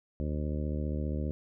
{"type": "harmonic tone", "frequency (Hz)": 75, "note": "D2", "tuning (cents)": 37, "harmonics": [1, 2, 3, 4, 5, 6, 7, 8], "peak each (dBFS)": [-32, -37, -38, -41, -44, -48, -44, -49], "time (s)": [0.2, 1.31], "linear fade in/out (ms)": 0, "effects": []}